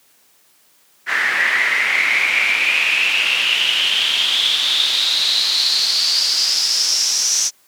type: noise with band-pass filter sweep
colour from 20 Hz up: pink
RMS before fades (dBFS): -17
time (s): 1.06-7.51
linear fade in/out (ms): 50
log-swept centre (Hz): 1800 to 6000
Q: 7.6
effects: white hiss -55 dBFS RMS until 7.67 s + high-pass 150 Hz 12 dB/octave